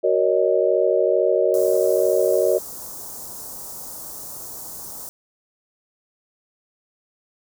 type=chord; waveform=sine; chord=D# minor seventh; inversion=first; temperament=just; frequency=373.4 / 466.7 / 560 / 622.3 Hz; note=F#4 / A#4 / C#5 / D#5; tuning=+16 / +2 / +18 / 0 cents; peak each=-21 dBFS; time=0.03-2.59 s; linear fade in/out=20 ms
type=band-stop noise; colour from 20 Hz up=white; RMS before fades=-35 dBFS; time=1.54-5.09 s; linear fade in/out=0 ms; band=1100 to 5800 Hz; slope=24 dB/octave
effects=none